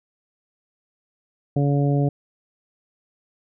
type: harmonic tone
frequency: 142.1 Hz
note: C#3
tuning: 43 cents sharp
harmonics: 1 / 2 / 3 / 4 / 5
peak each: -18 / -24 / -28 / -30 / -32 dBFS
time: 1.56-2.09 s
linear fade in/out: 5 ms
effects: none